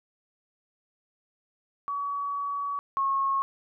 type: tone pair in turn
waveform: sine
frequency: 1133 / 1090.4 Hz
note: C#6 / C#6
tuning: +37 / -29 cents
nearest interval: minor second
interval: 66 cents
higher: first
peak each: -28 / -23 dBFS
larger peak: second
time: 1.88-2.79 / 2.97-3.42 s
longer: first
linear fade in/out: 0 ms
effects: none